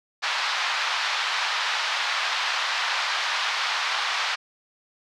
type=band-pass noise; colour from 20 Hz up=pink; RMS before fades=-26 dBFS; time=0.22-4.36 s; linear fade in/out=20 ms; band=900 to 4800 Hz; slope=24 dB/octave; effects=none